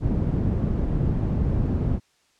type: low-pass noise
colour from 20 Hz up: white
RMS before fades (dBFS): -23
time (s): 0-2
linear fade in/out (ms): 50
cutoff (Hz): 160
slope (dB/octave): 12
effects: white hiss -64 dBFS RMS until 2.39 s + low-pass 7000 Hz 12 dB/octave